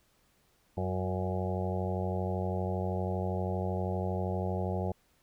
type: harmonic tone with a mistuned harmonic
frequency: 92.6 Hz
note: F#2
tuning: 2 cents sharp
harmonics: 1 / 2 / 4 / 5 / 6 / 7 / 8 / 9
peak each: -33 / -36 / -39 / -40 / -41 / -41 / -42 / -43 dBFS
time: 0.77-4.92 s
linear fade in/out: 5 ms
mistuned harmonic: 4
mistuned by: -23 cents
effects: pink hiss -69 dBFS RMS until 5.22 s